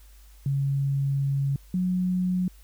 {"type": "tone pair in turn", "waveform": "sine", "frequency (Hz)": [138.59, 182.4], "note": ["C#3", "F#3"], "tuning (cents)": [0, -24], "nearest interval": "perfect fourth", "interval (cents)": 476, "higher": "second", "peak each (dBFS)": -22, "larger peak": "neither", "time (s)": [[0.46, 1.56], [1.74, 2.48]], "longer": "first", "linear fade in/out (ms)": 2, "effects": ["added 50 Hz sine -48 dBFS peak until 2.63 s", "white hiss -59 dBFS RMS until 2.63 s"]}